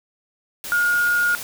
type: tone in noise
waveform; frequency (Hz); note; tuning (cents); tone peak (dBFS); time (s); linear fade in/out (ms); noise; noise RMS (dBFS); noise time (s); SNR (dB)
sine; 1429; F6; +39; -16; 0.72-1.35; 0; white; -32; 0.64-1.43; +13
effects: none